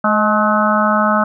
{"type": "harmonic tone with a mistuned harmonic", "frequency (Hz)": 213.5, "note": "G#3", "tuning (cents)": 48, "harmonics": [1, 3, 4, 5, 6, 7], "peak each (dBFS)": [-17, -18, -21, -21, -16, -21], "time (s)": [0.04, 1.24], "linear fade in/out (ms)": 5, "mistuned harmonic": 3, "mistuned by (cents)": -34, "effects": []}